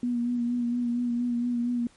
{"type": "tone with vibrato", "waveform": "sine", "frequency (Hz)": 240.8, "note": "B3", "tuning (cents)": -44, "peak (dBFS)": -24, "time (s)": [0.03, 1.87], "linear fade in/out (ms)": 2, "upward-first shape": "sine", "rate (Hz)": 4.3, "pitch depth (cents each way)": 28, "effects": ["pink hiss -59 dBFS RMS until 1.96 s", "MP3 48 kbps"]}